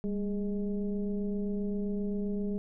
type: tone with frequency modulation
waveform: sine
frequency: 199.2 Hz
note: G3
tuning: 28 cents sharp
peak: -29 dBFS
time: 0.04-2.58 s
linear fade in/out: 0 ms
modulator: 213 Hz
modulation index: 0.9
effects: none